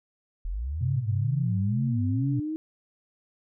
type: linear sweep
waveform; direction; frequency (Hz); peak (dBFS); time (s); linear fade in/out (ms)
sine; up; 36.71 to 318.8; -28; 0.45-2.56; 0
type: tone with vibrato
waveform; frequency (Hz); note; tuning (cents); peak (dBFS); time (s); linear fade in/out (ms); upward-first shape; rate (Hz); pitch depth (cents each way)
sine; 116; A#2; -8; -24; 0.81-2.4; 5; sine; 2.2; 280
effects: none